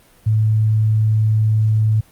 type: tone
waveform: sine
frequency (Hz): 108.8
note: A2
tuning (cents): -19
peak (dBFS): -12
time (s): 0.26-2.01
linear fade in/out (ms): 10
effects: pink hiss -51 dBFS RMS until 2.11 s + Opus 32 kbps